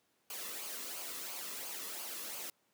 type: noise with flanger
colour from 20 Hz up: white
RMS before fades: -43 dBFS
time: 0.3-2.5 s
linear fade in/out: 2 ms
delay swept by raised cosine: 0.53 to 1.34 ms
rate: 2.9 Hz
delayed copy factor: -0.55
effects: pink hiss -75 dBFS RMS until 2.73 s + high-pass 200 Hz 12 dB/octave